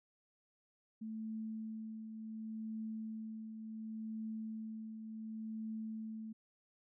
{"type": "tone with tremolo", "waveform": "sine", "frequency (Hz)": 220, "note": "A3", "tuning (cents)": 0, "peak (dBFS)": -39, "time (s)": [1.01, 6.33], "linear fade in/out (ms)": 10, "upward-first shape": "triangle", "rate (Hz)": 0.69, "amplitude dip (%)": 50, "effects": []}